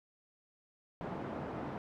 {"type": "band-pass noise", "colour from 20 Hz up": "pink", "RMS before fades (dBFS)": -41, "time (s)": [1.01, 1.78], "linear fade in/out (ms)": 0, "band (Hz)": [140, 980], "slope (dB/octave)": 12, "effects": []}